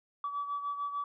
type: beating tone pair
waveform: sine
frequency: 1146 / 1152.7 Hz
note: D6 / D6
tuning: -43 / -33 cents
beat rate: 6.7 Hz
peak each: -33 / -40 dBFS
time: 0.24-1.04 s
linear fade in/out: 2 ms
effects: tanh soft clip ceiling -27 dBFS